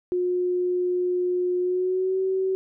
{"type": "tone with pitch glide", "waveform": "sine", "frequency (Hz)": [359.7, 379.3], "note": ["F#4", "F#4"], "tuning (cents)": [-49, 43], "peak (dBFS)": -21, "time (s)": [0.12, 2.55], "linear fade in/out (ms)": 0, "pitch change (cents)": 92, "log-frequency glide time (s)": [1.6, 2.19], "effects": []}